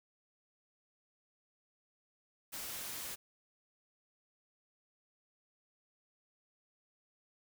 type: noise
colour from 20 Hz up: white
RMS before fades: -43 dBFS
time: 2.52-3.16 s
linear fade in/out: 20 ms
effects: none